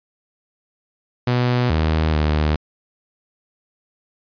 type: tone with pitch steps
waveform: sawtooth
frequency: 123.3 / 78.9 / 76.2 Hz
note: B2 / D#2 / D#2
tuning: -2 / +25 / -36 cents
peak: -12 dBFS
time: 1.27-2.56 s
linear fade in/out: 5 ms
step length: 430 ms
effects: resampled to 11025 Hz